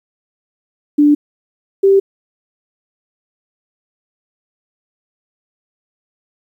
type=tone pair in turn; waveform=sine; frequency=293.7 / 391.2 Hz; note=D4 / G4; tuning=0 / -4 cents; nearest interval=perfect fourth; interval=496 cents; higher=second; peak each=-6 dBFS; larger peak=neither; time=0.98-1.15 / 1.83-2 s; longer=neither; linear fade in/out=10 ms; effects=8-bit